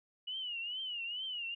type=tone with vibrato; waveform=sine; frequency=2917 Hz; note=F#7; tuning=25 cents flat; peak=-37 dBFS; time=0.27-1.55 s; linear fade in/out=10 ms; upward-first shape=triangle; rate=2.3 Hz; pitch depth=140 cents each way; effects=none